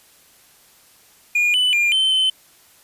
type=tone with pitch steps; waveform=triangle; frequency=2431 / 2992 / 2403 / 3083 / 3062 Hz; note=D#7 / F#7 / D7 / G7 / G7; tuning=-41 / +19 / +39 / -29 / -41 cents; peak=-13 dBFS; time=1.35-2.3 s; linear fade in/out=5 ms; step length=190 ms; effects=white hiss -52 dBFS RMS until 2.83 s + resampled to 32000 Hz